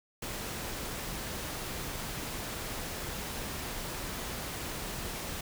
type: noise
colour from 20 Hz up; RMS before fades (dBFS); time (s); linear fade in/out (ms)
pink; -38; 0.22-5.41; 5
effects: none